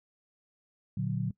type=chord; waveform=sine; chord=Bb augmented; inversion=none; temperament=equal with one note detuned; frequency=117.49 / 146.83 / 185 Hz; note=Bb2 / D3 / F#3; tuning=+14 / 0 / 0 cents; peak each=-33 dBFS; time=0.97-1.31 s; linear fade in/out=5 ms; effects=noise-tail reverb RT60 0.1 s tail -22 dB re dry